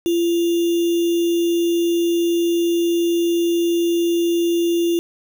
sine tone with sample-and-hold, 341.4 Hz, F4, 39 cents flat, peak -15 dBFS, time 0.06-4.99 s, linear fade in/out 0 ms, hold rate 3150 Hz, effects none

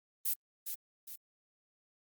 violet noise with echo, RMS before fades -32 dBFS, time 0.25-0.34 s, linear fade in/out 10 ms, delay 410 ms, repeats 2, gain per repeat -7 dB, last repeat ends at 1.16 s, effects Opus 32 kbps

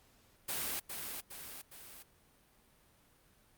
white noise with echo, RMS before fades -37 dBFS, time 0.48-0.8 s, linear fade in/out 10 ms, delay 410 ms, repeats 3, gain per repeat -5 dB, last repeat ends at 2.03 s, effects pink hiss -67 dBFS RMS until 3.57 s + Opus 48 kbps

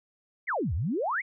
sine exponential two-way sweep, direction down then up, 2314 to 69.3 to 2314 Hz, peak -26 dBFS, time 0.47-1.22 s, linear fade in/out 20 ms, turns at 0.74 s, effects none

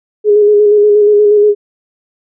sine tone with vibrato, 416.3 Hz, G#4, 4 cents sharp, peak -4 dBFS, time 0.24-1.55 s, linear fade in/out 50 ms, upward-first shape square, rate 8.4 Hz, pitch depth 22 cents each way, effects none

